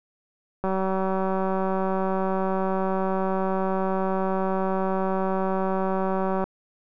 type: click train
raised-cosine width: 1 ms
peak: -13 dBFS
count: 1103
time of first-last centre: 0.64-6.44 s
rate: 190 Hz
effects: none